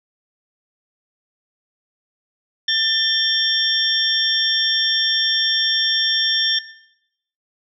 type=tone cluster; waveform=sine; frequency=1784 / 3180 / 3530 / 5540 Hz; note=A6 / G7 / A7 / F8; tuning=+23 / +24 / +5 / -15 cents; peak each=-23 / -22 / -19 / -23 dBFS; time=2.68-6.59 s; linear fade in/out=5 ms; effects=noise-tail reverb RT60 0.8 s tail -17 dB re dry